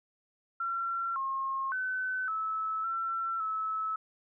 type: tone with pitch steps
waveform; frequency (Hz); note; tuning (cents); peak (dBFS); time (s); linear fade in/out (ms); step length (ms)
sine; 1362 / 1075 / 1515 / 1303 / 1347 / 1300; F6 / C6 / F#6 / E6 / E6 / E6; -44 / +47 / +40 / -20 / +37 / -24; -30; 0.6-3.96; 5; 560
effects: none